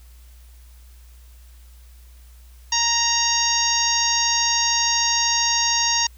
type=harmonic tone; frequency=933 Hz; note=A#5; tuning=1 cent sharp; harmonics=1 / 2 / 3 / 4 / 5 / 6 / 7; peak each=-25 / -28 / -28 / -28 / -26 / -22 / -24 dBFS; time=2.72-6.07 s; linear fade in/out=5 ms; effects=added 60 Hz sine -43 dBFS peak until 6.17 s + white hiss -56 dBFS RMS until 6.17 s